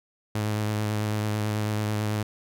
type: tone with vibrato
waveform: sawtooth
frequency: 106.3 Hz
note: G#2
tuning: 41 cents sharp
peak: -21 dBFS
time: 0.35-2.23 s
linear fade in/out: 5 ms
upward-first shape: sine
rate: 9.1 Hz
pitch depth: 21 cents each way
effects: none